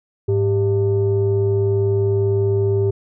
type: tone pair together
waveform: sine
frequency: 104.08 / 394.1 Hz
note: G#2 / G4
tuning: +4 / +9 cents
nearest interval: octave + major seventh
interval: 2305 cents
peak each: -16 dBFS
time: 0.28-2.91 s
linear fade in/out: 10 ms
effects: tanh soft clip ceiling -10 dBFS